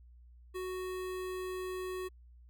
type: tone with notch filter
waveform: square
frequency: 370 Hz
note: F#4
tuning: in tune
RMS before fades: -39 dBFS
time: 0.54-2.09 s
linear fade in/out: 20 ms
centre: 5600 Hz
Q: 1.9
effects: added 60 Hz sine -54 dBFS peak until 2.49 s